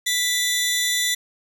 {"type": "tone pair together", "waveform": "20% pulse", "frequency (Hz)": [1978, 3524], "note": ["B6", "A7"], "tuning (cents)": [2, 2], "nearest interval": "minor seventh", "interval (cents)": 1000, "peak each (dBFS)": -17, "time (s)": [0.06, 1.15], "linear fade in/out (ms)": 10, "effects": []}